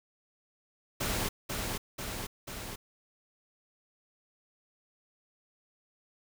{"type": "noise with echo", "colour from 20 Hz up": "pink", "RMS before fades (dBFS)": -32, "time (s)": [1, 1.29], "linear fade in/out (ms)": 10, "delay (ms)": 490, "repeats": 3, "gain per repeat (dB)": -3, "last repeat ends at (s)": 2.76, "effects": []}